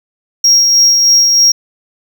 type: tone with tremolo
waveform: triangle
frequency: 5600 Hz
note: F8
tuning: 4 cents sharp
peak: -3 dBFS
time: 0.44-1.52 s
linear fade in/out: 5 ms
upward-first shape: sine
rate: 3.2 Hz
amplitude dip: 30%
effects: none